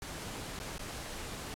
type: noise with dropouts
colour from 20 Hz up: pink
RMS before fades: -42 dBFS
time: 0.02-1.54 s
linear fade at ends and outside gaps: 0 ms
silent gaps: 0.59-0.6 / 0.781-0.794 s
effects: low-pass 11000 Hz 12 dB/octave + AAC 64 kbps